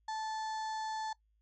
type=harmonic tone; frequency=874 Hz; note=A5; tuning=12 cents flat; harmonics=1 / 2 / 4 / 5 / 6 / 7 / 8 / 9; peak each=-36 / -47 / -54 / -51 / -60 / -57 / -59 / -65 dBFS; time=0.08-1.13 s; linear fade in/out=5 ms; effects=noise-tail reverb RT60 0.1 s tail -20 dB re dry + added 53 Hz sine -70 dBFS peak until 1.41 s